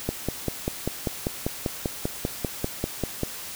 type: click train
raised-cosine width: 2 ms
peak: -11 dBFS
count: 17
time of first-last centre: 0.09-3.233 s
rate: 5.09 Hz
effects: white hiss -37 dBFS RMS until 3.55 s